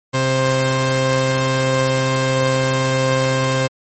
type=tone pair together; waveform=sawtooth; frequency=131.4 / 527.1 Hz; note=C3 / C5; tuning=+8 / +13 cents; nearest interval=2 octaves; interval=2405 cents; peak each=-14 dBFS; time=0.13-3.68 s; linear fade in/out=20 ms; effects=MP3 32 kbps